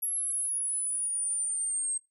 sine exponential sweep, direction down, 11300 to 8372 Hz, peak -28 dBFS, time 0.02-1.98 s, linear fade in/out 10 ms, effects noise-tail reverb RT60 0.2 s tail -20 dB re dry

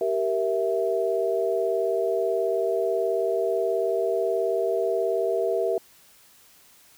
sine chord, E diminished, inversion first, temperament equal with one note detuned, 387.7 / 466.2 / 659.3 Hz, G4 / Bb4 / E5, -19 / 0 / 0 cents, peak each -26 dBFS, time 0.01-5.78 s, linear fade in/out 2 ms, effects white hiss -55 dBFS RMS until 6.97 s

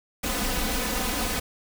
pink noise with comb filter, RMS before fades -27 dBFS, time 0.23-1.4 s, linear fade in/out 10 ms, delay 4 ms, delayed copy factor +0.9, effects none

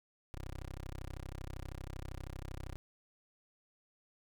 15% pulse tone, 32.7 Hz, C1, in tune, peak -36 dBFS, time 0.34-2.76 s, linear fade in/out 0 ms, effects none

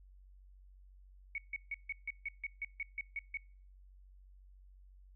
sine tone bursts, 2226 Hz, C#7, 7 cents sharp, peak -36 dBFS, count 12, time 1.35-3.372 s, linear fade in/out 2 ms, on 31 ms, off 150 ms, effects noise-tail reverb RT60 0.5 s tail -25 dB re dry + added 47 Hz sine -56 dBFS peak until 5.15 s

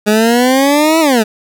20% pulse exponential two-way sweep, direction up then down, 207.7 to 329.6 to 207.7 Hz, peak -3 dBFS, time 0.06-1.24 s, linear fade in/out 20 ms, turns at 1 s, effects none

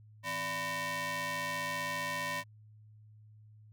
sawtooth ring-modulated tone, 419.3 Hz, G#4, 17 cents sharp, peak -27 dBFS, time 0.23-2.44 s, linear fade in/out 50 ms, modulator 1420 Hz, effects added 107 Hz sine -54 dBFS peak until 3.72 s

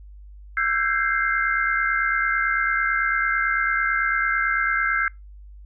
sine tone cluster, 1334 / 1552 / 1621 / 2093 Hz, E6 / G6 / G#6 / C7, +20 / -18 / -42 / 0 cents, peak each -25 dBFS, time 0.57-5.08 s, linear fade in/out 2 ms, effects noise-tail reverb RT60 0.2 s tail -25 dB re dry + added 50 Hz sine -40 dBFS peak until 5.65 s

